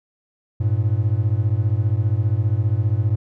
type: beating tone pair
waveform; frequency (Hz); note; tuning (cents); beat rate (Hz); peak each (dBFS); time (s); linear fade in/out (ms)
triangle; 99.7 / 114.7; G2 / A#2; +30 / -28; 15; -17 / -18; 0.6-3.16; 10
effects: none